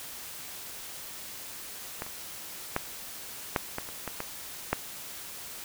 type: clicks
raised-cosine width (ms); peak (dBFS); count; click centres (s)
0.5; -18 / -27 / -11 / -9 / -16 / -27 / -18 / -17 / -9; 9; 2.021 / 2.065 / 2.764 / 3.562 / 3.784 / 3.889 / 4.077 / 4.204 / 4.73
effects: white hiss -42 dBFS RMS until 5.64 s